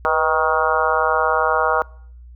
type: harmonic tone with a mistuned harmonic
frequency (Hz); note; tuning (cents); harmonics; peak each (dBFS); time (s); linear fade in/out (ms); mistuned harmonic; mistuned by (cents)
157.5; D#3; +21; 3 / 4 / 5 / 6 / 7 / 8 / 9; -23 / -23 / -23 / -23 / -23 / -23 / -23; 0.05-1.82; 0; 3; +54
effects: noise-tail reverb RT60 0.6 s tail -25 dB re dry + added 60 Hz sine -38 dBFS peak until 2.35 s